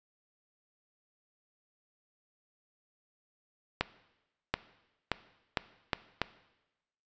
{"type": "accelerating click train", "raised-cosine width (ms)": 0.3, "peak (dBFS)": -11, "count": 6, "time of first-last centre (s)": [3.81, 6.217], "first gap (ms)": 730, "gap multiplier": 0.79, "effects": ["noise-tail reverb RT60 1.0 s tail -17 dB re dry", "resampled to 16000 Hz"]}